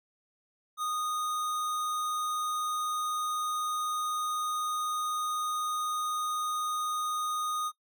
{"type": "tone", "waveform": "square", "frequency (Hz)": 1236, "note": "D#6", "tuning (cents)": -12, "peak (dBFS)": -31, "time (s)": [0.77, 7.72], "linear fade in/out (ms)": 50, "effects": ["noise-tail reverb RT60 0.1 s tail -17 dB re dry"]}